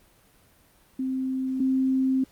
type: tone pair in turn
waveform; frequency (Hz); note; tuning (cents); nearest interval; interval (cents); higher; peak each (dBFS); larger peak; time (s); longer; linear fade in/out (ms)
sine; 261.6 / 262.9; C4 / C4; 0 / +8; unison; 8; second; -25 / -20; second; 0.99-1.6 / 1.6-2.24; second; 5
effects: pink hiss -59 dBFS RMS until 2.31 s + Opus 32 kbps